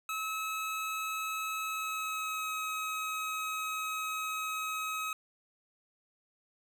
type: tone with pitch glide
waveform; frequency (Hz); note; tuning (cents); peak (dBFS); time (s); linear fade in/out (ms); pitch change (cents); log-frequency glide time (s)
25% pulse; 1290 to 1273.7; E6 to D#6; -38 to +40; -30; 0.09-5.13; 2; -22; 1.64-2.54
effects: none